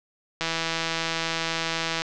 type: click train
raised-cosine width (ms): 0.2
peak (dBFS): -9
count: 265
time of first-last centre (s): 0.41-2.02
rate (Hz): 164
effects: low-pass 7000 Hz 12 dB/octave